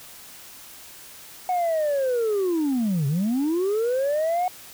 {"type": "linear two-way sweep", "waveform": "sine", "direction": "down then up", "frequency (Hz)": [740, 132.9, 740], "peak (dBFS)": -18, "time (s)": [1.49, 4.48], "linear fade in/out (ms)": 2, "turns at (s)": 3.07, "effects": ["tanh soft clip ceiling -19 dBFS", "white hiss -44 dBFS RMS until 4.73 s"]}